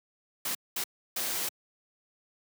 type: noise bursts at uneven times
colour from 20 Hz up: white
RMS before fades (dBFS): -32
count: 3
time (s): 0.45-0.55 / 0.76-0.84 / 1.16-1.49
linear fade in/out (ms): 5
effects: high-pass 150 Hz 12 dB/octave